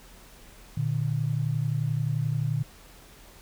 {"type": "tone pair together", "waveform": "sine", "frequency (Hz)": [118.53, 150], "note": ["A#2", "D3"], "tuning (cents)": [29, 37], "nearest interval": "major third", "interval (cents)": 408, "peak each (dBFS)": [-27, -27], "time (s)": [0.77, 2.63], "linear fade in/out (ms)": 5, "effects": ["added 41 Hz sine -52 dBFS peak until 3.41 s", "pink hiss -52 dBFS RMS until 3.41 s"]}